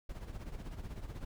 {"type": "noise with tremolo", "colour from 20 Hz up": "brown", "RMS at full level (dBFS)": -41, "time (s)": [0.09, 1.25], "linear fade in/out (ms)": 5, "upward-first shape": "sine", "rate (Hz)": 16, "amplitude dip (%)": 65, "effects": []}